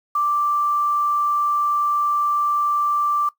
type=tone with quantisation; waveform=sine; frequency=1174.7 Hz; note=D6; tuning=in tune; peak=-17 dBFS; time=0.15-3.29 s; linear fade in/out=5 ms; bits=7; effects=noise-tail reverb RT60 0.1 s tail -17 dB re dry